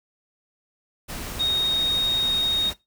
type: tone in noise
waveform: sine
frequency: 3729 Hz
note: A#7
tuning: in tune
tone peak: -19 dBFS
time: 1.39-2.71 s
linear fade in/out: 20 ms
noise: pink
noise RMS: -34 dBFS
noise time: 1.08-2.74 s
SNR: +12 dB
effects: noise-tail reverb RT60 0.2 s tail -19 dB re dry